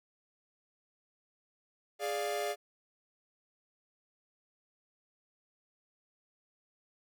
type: chord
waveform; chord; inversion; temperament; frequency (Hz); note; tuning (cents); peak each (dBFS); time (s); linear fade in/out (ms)
45% pulse; D diminished; second; equal; 415.3 / 587.3 / 698.5; Ab4 / D5 / F5; 0 / 0 / 0; -37 / -37 / -37; 1.99-2.56; 50
effects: none